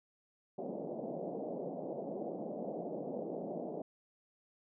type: band-pass noise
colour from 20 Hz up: white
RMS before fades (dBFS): -41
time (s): 0.58-3.82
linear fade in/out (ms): 5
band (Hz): 160 to 690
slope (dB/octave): 48
effects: none